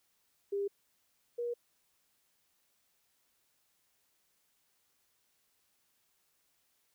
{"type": "tone pair in turn", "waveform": "sine", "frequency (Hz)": [400.6, 477.6], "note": ["G4", "A#4"], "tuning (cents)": [38, 42], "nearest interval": "minor third", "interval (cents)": 304, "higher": "second", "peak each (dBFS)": [-31, -33], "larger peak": "first", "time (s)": [[0.52, 0.68], [1.38, 1.54]], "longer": "neither", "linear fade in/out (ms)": 10, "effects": ["white hiss -75 dBFS RMS until 6.94 s"]}